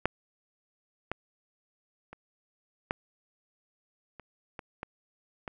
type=clicks; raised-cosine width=0.5 ms; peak=-9 / -16 / -29 / -13 / -30 / -24 / -21 / -22 dBFS; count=8; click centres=0.056 / 1.116 / 2.13 / 2.909 / 4.197 / 4.592 / 4.831 / 5.478 s; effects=none